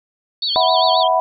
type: tone with vibrato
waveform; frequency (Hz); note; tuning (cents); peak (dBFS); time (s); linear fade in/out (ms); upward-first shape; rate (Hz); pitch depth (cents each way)
sine; 3513; A7; -3; -20; 0.42-1.08; 10; sine; 7.5; 200
type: tone with tremolo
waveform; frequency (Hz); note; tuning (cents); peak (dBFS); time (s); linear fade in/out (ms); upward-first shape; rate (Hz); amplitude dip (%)
sine; 4435; C#8; 0; -20; 0.42-1.03; 2; sine; 2.9; 30
type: chord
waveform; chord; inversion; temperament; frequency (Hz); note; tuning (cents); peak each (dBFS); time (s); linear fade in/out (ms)
sine; E suspended second; none; equal with one note detuned; 651.3 / 740 / 987.8; E5 / F#5 / B5; -21 / 0 / 0; -17; 0.56-1.2; 0
effects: none